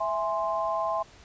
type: chord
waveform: sine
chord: E augmented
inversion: none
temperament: equal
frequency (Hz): 659.3 / 830.6 / 1046.5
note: E5 / G#5 / B#5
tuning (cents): 0 / 0 / 0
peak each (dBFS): -29 / -32 / -29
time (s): 0-1.03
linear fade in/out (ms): 10
effects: pink hiss -53 dBFS RMS until 1.24 s + resampled to 16000 Hz